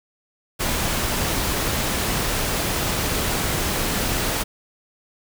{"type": "noise", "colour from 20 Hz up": "pink", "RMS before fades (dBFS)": -23, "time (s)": [0.59, 4.44], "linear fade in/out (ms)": 20, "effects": []}